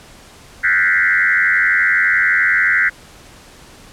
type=tone with frequency modulation; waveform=sine; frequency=1760 Hz; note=A6; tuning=in tune; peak=-11 dBFS; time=0.63-2.9 s; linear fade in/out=20 ms; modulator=91.7 Hz; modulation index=3.4; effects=pink hiss -42 dBFS RMS until 3.92 s + low-pass 10000 Hz 12 dB/octave